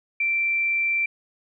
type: tone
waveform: sine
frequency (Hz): 2348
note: D7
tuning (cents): -1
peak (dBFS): -20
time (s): 0.2-1.06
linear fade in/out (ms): 5
effects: none